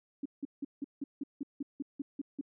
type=tone bursts; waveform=sine; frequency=280.6 Hz; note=C#4; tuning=21 cents sharp; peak=-33 dBFS; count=12; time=0.23-2.412 s; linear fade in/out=5 ms; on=26 ms; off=170 ms; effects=none